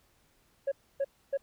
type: tone bursts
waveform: sine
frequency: 552 Hz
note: C#5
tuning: 7 cents flat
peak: -24 dBFS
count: 3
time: 0.67-1.374 s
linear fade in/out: 10 ms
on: 48 ms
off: 280 ms
effects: tanh soft clip ceiling -25 dBFS + pink hiss -68 dBFS RMS until 1.42 s